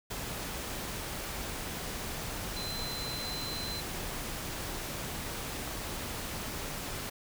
sine tone in noise, 4063 Hz, B7, 48 cents sharp, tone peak -38 dBFS, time 2.56-3.81 s, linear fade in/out 10 ms, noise pink, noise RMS -38 dBFS, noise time 0.1-7.1 s, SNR -3 dB, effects none

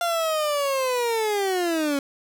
30% pulse linear sweep, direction down, 696 to 274.4 Hz, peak -19 dBFS, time 0.01-1.99 s, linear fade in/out 2 ms, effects none

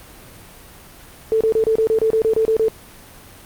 sine tone bursts, 443.2 Hz, A4, 13 cents sharp, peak -13 dBFS, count 12, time 1.32-2.683 s, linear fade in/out 0 ms, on 87 ms, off 29 ms, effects pink hiss -42 dBFS RMS until 3.45 s + Opus 32 kbps

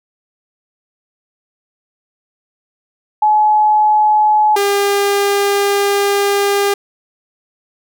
sine / sawtooth tone pair in turn, 851 / 402.3 Hz, G#5 / G4, +42 / +45 cents, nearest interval octave + minor second, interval 1297 cents, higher first, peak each -8 dBFS, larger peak neither, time 3.22-4.56 / 4.56-6.74 s, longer second, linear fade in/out 5 ms, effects none

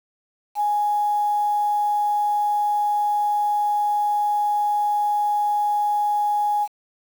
sine tone with quantisation, 830.6 Hz, G#5, in tune, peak -18 dBFS, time 0.55-6.68 s, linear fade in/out 50 ms, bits 7, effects none

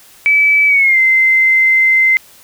sine tone with pitch glide, 2300 to 2073 Hz, D7 to C7, -37 to -17 cents, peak -7 dBFS, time 0.26-2.17 s, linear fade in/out 0 ms, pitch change -180 cents, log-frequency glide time 0.67-0.99 s, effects white hiss -43 dBFS RMS until 2.43 s

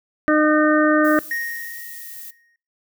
harmonic tone, 305 Hz, D#4, 34 cents flat, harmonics 1 / 2 / 4 / 5 / 6, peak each -16 / -19 / -22 / -23 / -24 dBFS, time 0.28-1.19 s, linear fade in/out 0 ms
violet noise, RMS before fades -36 dBFS, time 1.04-2.31 s, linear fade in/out 10 ms
triangle tone with exponential decay, 1864.7 Hz, A#6, in tune, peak -19 dBFS, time 1.31-2.56 s, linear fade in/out 2 ms, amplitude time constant 270 ms
effects noise-tail reverb RT60 0.4 s tail -21 dB re dry

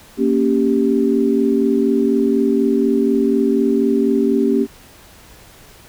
sine chord, G diminished, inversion first, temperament equal, 233.1 / 277.2 / 392 Hz, Bb3 / Db4 / G4, 0 / 0 / 0 cents, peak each -17 dBFS, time 0.17-4.67 s, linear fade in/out 50 ms, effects pink hiss -44 dBFS RMS until 5.88 s

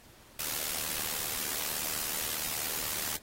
white noise with amplitude modulation, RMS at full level -31 dBFS, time 0.39-3.17 s, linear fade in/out 5 ms, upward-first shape sine, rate 76.4 Hz, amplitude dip 80%, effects pink hiss -57 dBFS RMS until 3.22 s + AAC 48 kbps

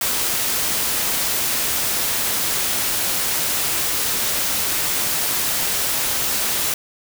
white noise, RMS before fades -21 dBFS, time 0.01-6.74 s, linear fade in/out 2 ms, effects none

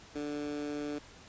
15% pulse tone with high-pass filter, 146.83 Hz, D3, in tune, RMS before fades -37 dBFS, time 0.15-0.99 s, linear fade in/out 10 ms, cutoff 320 Hz, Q 3.2, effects pink hiss -54 dBFS RMS until 1.28 s + resampled to 16000 Hz

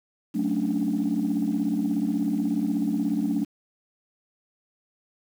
sine chord, D major seventh, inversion first, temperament equal, 185 / 220 / 277.2 / 293.7 Hz, F#3 / A3 / C#4 / D4, 0 / 0 / 0 / 0 cents, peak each -29 / -26 / -28 / -26 dBFS, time 0.34-3.45 s, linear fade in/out 20 ms, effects tanh soft clip ceiling -16 dBFS + 8-bit

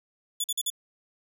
15% pulse tone bursts, 3448 Hz, A7, 36 cents flat, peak -19 dBFS, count 4, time 0.4-0.702 s, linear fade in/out 5 ms, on 41 ms, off 46 ms, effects none

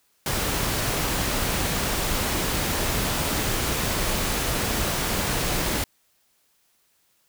pink noise, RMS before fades -25 dBFS, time 0.26-5.84 s, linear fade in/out 2 ms, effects white hiss -66 dBFS RMS until 7.28 s

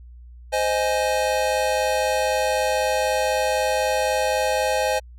square chord, Ab major, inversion first, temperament just, 519.1 / 623 / 830.6 Hz, C5 / Eb5 / Ab5, -14 / +2 / 0 cents, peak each -24 / -25 / -25 dBFS, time 0.52-5 s, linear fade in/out 20 ms, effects added 60 Hz sine -40 dBFS peak until 5.18 s + low-pass 12000 Hz 12 dB/octave

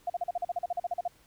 sine tone bursts, 703 Hz, F5, 11 cents sharp, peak -27 dBFS, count 15, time 0.07-1.079 s, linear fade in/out 5 ms, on 29 ms, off 41 ms, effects pink hiss -62 dBFS RMS until 1.26 s

